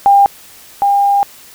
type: tone pair in turn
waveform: sine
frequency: 800 / 803.4 Hz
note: G5 / G5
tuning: +35 / +42 cents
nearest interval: unison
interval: 7 cents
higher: second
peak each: -4 / -8 dBFS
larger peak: first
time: 0.06-0.26 / 0.82-1.23 s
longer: second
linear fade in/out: 0 ms
effects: white hiss -39 dBFS RMS until 1.54 s